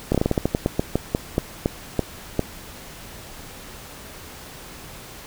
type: slowing click train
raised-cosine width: 2 ms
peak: -5 dBFS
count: 17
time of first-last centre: 0.12-2.393 s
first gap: 26 ms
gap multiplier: 1.2
effects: pink hiss -40 dBFS RMS until 5.26 s